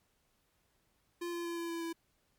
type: tone with pitch steps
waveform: square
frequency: 346.1 / 343.3 / 340.5 / 337.8 / 335.1 / 332.4 Hz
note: F4 / F4 / F4 / E4 / E4 / E4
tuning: -16 / -30 / -44 / +42 / +29 / +15 cents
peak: -37 dBFS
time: 1.21-1.93 s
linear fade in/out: 10 ms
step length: 120 ms
effects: pink hiss -75 dBFS RMS until 2.38 s + MP3 96 kbps